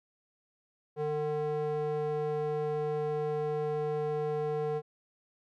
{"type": "tone with band-pass filter", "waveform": "square", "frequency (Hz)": 150.5, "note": "D3", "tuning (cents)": 43, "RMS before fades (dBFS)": -32, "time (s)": [0.96, 4.82], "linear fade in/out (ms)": 50, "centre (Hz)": 520, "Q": 2.6, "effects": []}